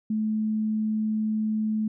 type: tone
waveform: sine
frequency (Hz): 216.4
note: A3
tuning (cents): -29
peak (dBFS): -23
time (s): 0.1-1.88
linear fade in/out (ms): 5
effects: none